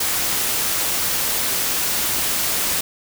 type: noise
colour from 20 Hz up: white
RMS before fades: -21 dBFS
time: 0-2.81 s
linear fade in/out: 5 ms
effects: none